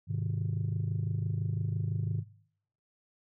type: chord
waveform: sine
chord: Ab major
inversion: none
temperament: just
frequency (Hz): 103.83 / 129.78 / 155.74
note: Ab2 / C3 / Eb3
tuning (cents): 0 / -14 / +2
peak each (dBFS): -31 / -34 / -33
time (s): 0.07-2.24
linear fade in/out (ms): 50
effects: noise-tail reverb RT60 0.7 s tail -22 dB re dry + tanh soft clip ceiling -24 dBFS